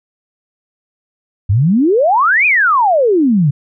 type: exponential two-way sweep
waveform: sine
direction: up then down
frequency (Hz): 90 to 2552 to 133.1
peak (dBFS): -8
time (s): 1.49-3.51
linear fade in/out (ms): 10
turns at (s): 2.46
effects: none